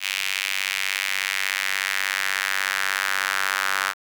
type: tone with high-pass filter sweep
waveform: sawtooth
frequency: 96.5 Hz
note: G2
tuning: 27 cents flat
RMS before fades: -25 dBFS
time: 0-3.94 s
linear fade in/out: 50 ms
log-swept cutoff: 2500 to 1400 Hz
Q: 2.5
effects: none